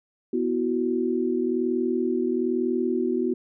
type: chord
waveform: sine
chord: B suspended fourth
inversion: none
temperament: just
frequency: 246.9 / 329.3 / 370.4 Hz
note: B3 / E4 / F#4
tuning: 0 / -2 / +2 cents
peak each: -26 / -28 / -25 dBFS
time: 0.33-3.34 s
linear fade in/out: 5 ms
effects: none